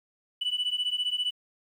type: beating tone pair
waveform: sine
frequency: 2960 / 2975 Hz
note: F#7 / F#7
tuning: 0 / +9 cents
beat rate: 15 Hz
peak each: -28 dBFS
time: 0.41-1.31 s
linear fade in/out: 10 ms
effects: tanh soft clip ceiling -22 dBFS + 10-bit